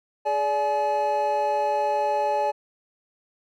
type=tone cluster; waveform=triangle; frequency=419.8 / 581 / 848 Hz; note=G#4 / D5 / G#5; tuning=+19 / -19 / +36 cents; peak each=-29 / -23 / -21 dBFS; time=0.25-2.52 s; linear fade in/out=20 ms; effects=tanh soft clip ceiling -10 dBFS